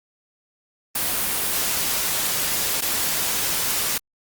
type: noise with dropouts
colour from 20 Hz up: white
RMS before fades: -23 dBFS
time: 0.95-3.98 s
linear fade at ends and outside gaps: 5 ms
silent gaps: 2.809-2.82 s
effects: Opus 32 kbps